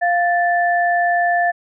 sine tone pair together, 698.5 / 1758.5 Hz, F5 / A6, 0 / -1 cents, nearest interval octave + major third, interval 1599 cents, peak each -15 / -19 dBFS, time 0.01-1.52 s, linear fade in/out 20 ms, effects none

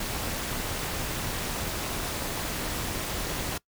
pink noise with amplitude modulation, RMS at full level -29 dBFS, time 0-3.58 s, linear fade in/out 5 ms, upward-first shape sine, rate 267 Hz, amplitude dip 60%, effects noise-tail reverb RT60 0.1 s tail -22 dB re dry

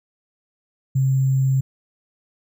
sine tone with sample-and-hold, 133.6 Hz, C3, 36 cents sharp, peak -15 dBFS, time 0.95-1.61 s, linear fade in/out 10 ms, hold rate 7350 Hz, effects none

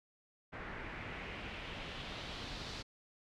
pink noise with low-pass filter sweep, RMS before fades -45 dBFS, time 0.52-2.83 s, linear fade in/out 20 ms, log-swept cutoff 1800 to 4600 Hz, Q 2.2, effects none

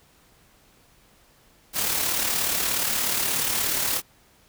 white noise with amplitude modulation, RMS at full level -23 dBFS, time 1.73-4.02 s, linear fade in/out 50 ms, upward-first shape sine, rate 36.8 Hz, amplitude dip 40%, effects pink hiss -58 dBFS RMS until 4.48 s

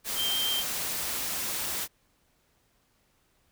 sine tone in noise, 3154 Hz, G7, 10 cents sharp, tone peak -27 dBFS, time 0.15-0.64 s, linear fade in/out 50 ms, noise white, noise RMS -32 dBFS, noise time 0.04-1.88 s, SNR +2 dB, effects pink hiss -69 dBFS RMS until 3.51 s

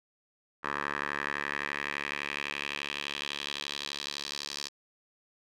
10% pulse tone with band-pass filter sweep, 71.8 Hz, D2, 39 cents flat, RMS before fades -36 dBFS, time 0.63-4.69 s, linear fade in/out 20 ms, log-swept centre 1400 to 4900 Hz, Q 2.5, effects none

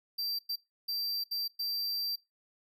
square tone bursts at uneven times, 4699 Hz, D8, in tune, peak -32 dBFS, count 5, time 0.18-0.39 / 0.49-0.56 / 0.88-1.24 / 1.31-1.48 / 1.59-2.16 s, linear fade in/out 10 ms, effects noise-tail reverb RT60 0.2 s tail -20 dB re dry

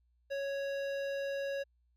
sine tone with hard clipping, 554.4 Hz, C#5, in tune, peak -36 dBFS, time 0.3-1.64 s, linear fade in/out 20 ms, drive 14 dB, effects added 60 Hz sine -69 dBFS peak until 1.96 s

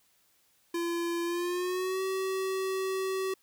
square tone with pitch glide, 341.1 to 380.7 Hz, F4 to F#4, -41 to +49 cents, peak -30 dBFS, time 0.74-3.34 s, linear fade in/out 5 ms, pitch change +190 cents, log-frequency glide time 1.24-2.02 s, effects white hiss -68 dBFS RMS until 3.42 s

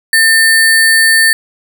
sine tone with sample-and-hold, 1800 Hz, A6, 39 cents sharp, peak -5 dBFS, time 0.13-1.33 s, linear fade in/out 2 ms, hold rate 6300 Hz, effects none

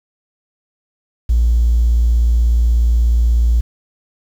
triangle tone, 58.27 Hz, A#1, in tune, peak -6 dBFS, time 1.29-3.61 s, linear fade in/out 10 ms, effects tanh soft clip ceiling -7 dBFS + 7-bit

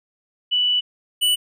sine / square tone pair in turn, 2964 / 2964 Hz, F#7 / F#7, +2 / +2 cents, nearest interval unison, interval 0 cents, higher neither, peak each -16 dBFS, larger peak neither, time 0.51-0.81 / 1.21-1.36 s, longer first, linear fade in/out 20 ms, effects none

